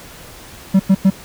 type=tone bursts; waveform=triangle; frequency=192.4 Hz; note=G3; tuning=32 cents flat; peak=-5 dBFS; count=3; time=0.74-1.103 s; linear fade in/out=10 ms; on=57 ms; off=96 ms; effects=pink hiss -38 dBFS RMS until 1.24 s